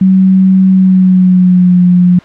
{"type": "tone with pitch glide", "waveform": "sine", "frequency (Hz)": [189, 178.7], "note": ["F#3", "F3"], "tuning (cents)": [37, 40], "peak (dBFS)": -3, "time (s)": [0.01, 2.19], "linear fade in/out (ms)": 5, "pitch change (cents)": -97, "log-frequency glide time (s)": [0.69, 1.82], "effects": ["white hiss -35 dBFS RMS until 2.24 s", "low-pass 2000 Hz 12 dB/octave"]}